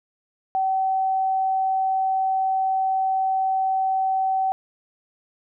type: tone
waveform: sine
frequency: 764 Hz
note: G5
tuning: 45 cents flat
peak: -19 dBFS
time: 0.55-4.52 s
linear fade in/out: 0 ms
effects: none